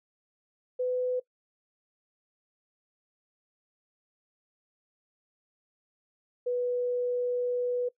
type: tone pair in turn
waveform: sine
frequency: 502 / 491.7 Hz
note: B4 / B4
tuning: +28 / -8 cents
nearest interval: unison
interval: 36 cents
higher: first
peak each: -26 dBFS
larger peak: neither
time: 0.79-1.2 / 6.46-7.89 s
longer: second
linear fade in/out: 10 ms
effects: noise-tail reverb RT60 0.1 s tail -21 dB re dry